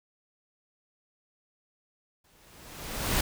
pink noise with exponential growth, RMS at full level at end -25 dBFS, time 2.24-3.21 s, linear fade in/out 5 ms, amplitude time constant 210 ms, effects none

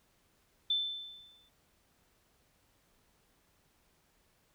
sine tone with exponential decay, 3532 Hz, A7, 6 cents sharp, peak -26 dBFS, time 0.7-1.49 s, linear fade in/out 5 ms, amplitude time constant 170 ms, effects pink hiss -71 dBFS RMS until 4.54 s

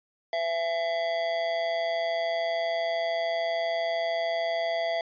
square tone with amplitude modulation, 670 Hz, E5, 28 cents sharp, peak -24 dBFS, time 0.33-5.01 s, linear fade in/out 2 ms, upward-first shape sine, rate 167 Hz, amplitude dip 55%, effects resampled to 11025 Hz

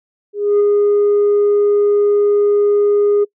sine tone with ADSR envelope, 410.8 Hz, G#4, 19 cents flat, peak -6 dBFS, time 0.33-3.25 s, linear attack 270 ms, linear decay 13 ms, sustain -2 dB, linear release 19 ms, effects noise-tail reverb RT60 0.1 s tail -25 dB re dry + tanh soft clip ceiling -8 dBFS

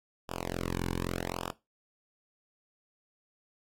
sawtooth tone with flanger, 43.8 Hz, F1, 6 cents sharp, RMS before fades -35 dBFS, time 0.28-1.52 s, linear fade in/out 20 ms, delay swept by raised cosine 0.48 to 1.58 ms, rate 0.85 Hz, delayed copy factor -1, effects noise-tail reverb RT60 0.2 s tail -17 dB re dry + AAC 48 kbps

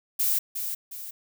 violet noise with echo, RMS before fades -24 dBFS, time 0.19-0.39 s, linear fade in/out 10 ms, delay 360 ms, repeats 2, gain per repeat -7 dB, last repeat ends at 1.11 s, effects none

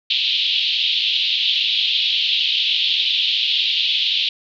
pink band-pass noise, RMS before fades -19 dBFS, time 0.1-4.29 s, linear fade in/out 5 ms, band 2900 to 3900 Hz, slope 48 dB/octave, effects none

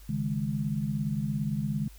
sine chord, C# suspended second, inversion none, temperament just, 138.59 / 155.92 / 207.9 Hz, C#3 / D#3 / G#3, 0 / +4 / +2 cents, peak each -32 / -32 / -31 dBFS, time 0.09-1.88 s, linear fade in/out 5 ms, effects added 50 Hz sine -47 dBFS peak until 1.98 s + white hiss -57 dBFS RMS until 1.98 s

